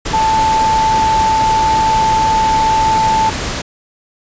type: tone in noise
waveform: sine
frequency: 880 Hz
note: A5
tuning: in tune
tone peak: -10 dBFS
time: 0.13-3.3 s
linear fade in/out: 10 ms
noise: pink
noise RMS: -20 dBFS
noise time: 0.05-3.62 s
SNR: +7 dB
effects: resampled to 16000 Hz